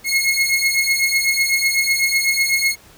sawtooth beating tone pair, 2162 / 2170 Hz, C#7 / C#7, -44 / -37 cents, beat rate 8 Hz, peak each -15 dBFS, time 0.04-2.76 s, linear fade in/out 50 ms, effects pink hiss -47 dBFS RMS until 2.97 s

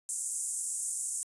pink band-pass noise, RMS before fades -35 dBFS, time 0.09-1.23 s, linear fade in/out 0 ms, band 7300 to 10000 Hz, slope 48 dB/octave, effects resampled to 24000 Hz

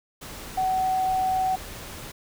sine tone in noise, 752 Hz, F#5, 28 cents sharp, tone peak -21 dBFS, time 0.57-1.56 s, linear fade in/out 10 ms, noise pink, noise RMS -39 dBFS, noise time 0.21-2.12 s, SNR +15 dB, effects none

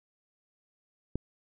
click, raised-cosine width 3 ms, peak -18 dBFS, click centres 1.156 s, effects none

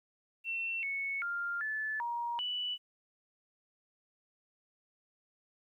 sine tone with pitch steps, 2702 / 2209 / 1398 / 1739 / 946 / 2964 Hz, E7 / C#7 / F6 / A6 / A#5 / F#7, +42 / -7 / +1 / -21 / +25 / +2 cents, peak -33 dBFS, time 0.44-2.78 s, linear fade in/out 50 ms, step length 390 ms, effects 12-bit

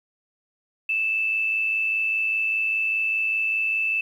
sine tone with amplitude modulation, 2637 Hz, E7, in tune, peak -19 dBFS, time 0.89-4.01 s, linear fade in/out 5 ms, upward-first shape sine, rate 105 Hz, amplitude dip 40%, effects 9-bit

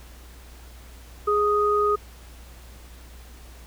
sine tone pair together, 415.6 / 1244.5 Hz, G#4 / D#6, +1 / 0 cents, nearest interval octave + perfect fifth, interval 1899 cents, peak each -21 dBFS, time 1.27-1.96 s, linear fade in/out 10 ms, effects added 60 Hz sine -43 dBFS peak until 3.66 s + pink hiss -50 dBFS RMS until 3.66 s

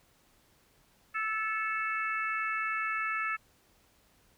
harmonic tone with a mistuned harmonic, 439.6 Hz, A4, 2 cents flat, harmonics 3 / 4 / 5 / 6, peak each -33 / -35 / -37 / -39 dBFS, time 1.14-3.37 s, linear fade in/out 20 ms, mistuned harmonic 4, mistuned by -23 cents, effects pink hiss -66 dBFS RMS until 4.37 s

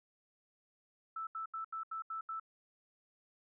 sine tone bursts, 1318.5 Hz, E6, in tune, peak -38 dBFS, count 7, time 1.16-2.398 s, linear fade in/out 5 ms, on 110 ms, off 78 ms, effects none

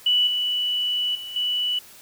sine tone with level steps, 2960 Hz, F#7, in tune, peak -16 / -21 / -32 / -21 dBFS, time 0.06-1.79 s, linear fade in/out 5 ms, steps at 0.27 / 1.15 / 1.36 s, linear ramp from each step 2 ms, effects white hiss -47 dBFS RMS until 2.01 s

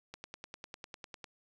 click train, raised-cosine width 0.2 ms, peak -27 dBFS, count 12, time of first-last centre 0.14-1.242 s, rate 9.98 Hz, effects none

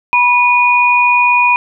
sine tone pair together, 976 / 2459 Hz, B5 / D#7, -21 / -21 cents, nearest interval octave + major third, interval 1600 cents, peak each -10 dBFS, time 0.13-1.56 s, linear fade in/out 0 ms, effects none

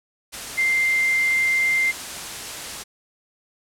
sine tone in noise, 2093 Hz, C7, in tune, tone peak -17 dBFS, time 0.57-1.92 s, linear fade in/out 20 ms, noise white, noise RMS -32 dBFS, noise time 0.32-2.84 s, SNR +12 dB, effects low-pass 10000 Hz 12 dB/octave

